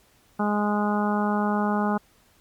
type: harmonic tone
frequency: 207.7 Hz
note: G#3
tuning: in tune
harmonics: 1 / 2 / 3 / 4 / 5 / 6 / 7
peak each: -23 / -31 / -32 / -28 / -33 / -32 / -35 dBFS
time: 0.39-1.98 s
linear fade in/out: 10 ms
effects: pink hiss -60 dBFS RMS until 2.4 s + MP3 96 kbps